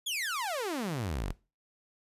sawtooth exponential sweep, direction down, 3520 to 36.71 Hz, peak -28 dBFS, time 0.06-1.33 s, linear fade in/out 10 ms, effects noise-tail reverb RT60 0.3 s tail -20 dB re dry + resampled to 32000 Hz

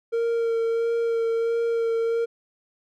triangle tone with vibrato, 460.6 Hz, A#4, 21 cents flat, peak -19 dBFS, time 0.12-2.26 s, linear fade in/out 20 ms, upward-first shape sine, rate 1.5 Hz, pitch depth 15 cents each way, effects none

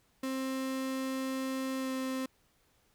35% pulse tone with pitch glide, 263.9 to 261.8 Hz, C4 to C4, +15 to +1 cents, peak -31 dBFS, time 0.23-2.26 s, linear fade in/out 5 ms, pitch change -14 cents, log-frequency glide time 1.78-1.91 s, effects pink hiss -70 dBFS RMS until 2.94 s

